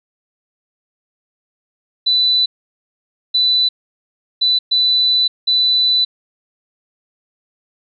sine tone bursts at uneven times, 3987 Hz, B7, 16 cents sharp, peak -11 dBFS, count 5, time 2.06-2.46 / 3.34-3.69 / 4.41-4.59 / 4.71-5.28 / 5.47-6.05 s, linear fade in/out 10 ms, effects none

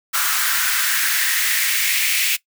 white noise with high-pass filter sweep, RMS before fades -19 dBFS, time 0.13-2.37 s, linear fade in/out 20 ms, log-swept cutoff 1300 to 2400 Hz, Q 3.4, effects noise-tail reverb RT60 0.1 s tail -19 dB re dry

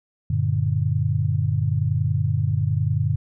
sine chord, G minor, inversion none, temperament equal with one note detuned, 95.54 / 116.54 / 146.83 Hz, G2 / Bb2 / D3, -44 / 0 / 0 cents, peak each -23 dBFS, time 0.3-3.16 s, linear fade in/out 5 ms, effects none

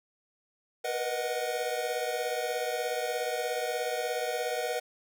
square chord, B major seventh, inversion third, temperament equal with one note detuned, 477.1 / 493.9 / 622.3 / 740 Hz, A#4 / B4 / D#5 / F#5, +40 / 0 / 0 / 0 cents, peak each -37 / -36 / -36 / -36 dBFS, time 0.84-4.8 s, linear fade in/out 10 ms, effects none

